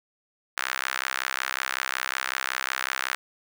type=tone with high-pass filter; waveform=sawtooth; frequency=65.41 Hz; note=C2; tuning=in tune; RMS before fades=-30 dBFS; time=0.57-3.15 s; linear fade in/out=0 ms; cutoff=1500 Hz; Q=2; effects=none